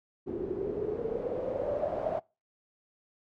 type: noise with low-pass filter sweep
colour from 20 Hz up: white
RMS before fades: -33 dBFS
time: 0.26-2.2 s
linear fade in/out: 20 ms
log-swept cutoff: 350 to 670 Hz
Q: 8.9
effects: noise-tail reverb RT60 0.3 s tail -25 dB re dry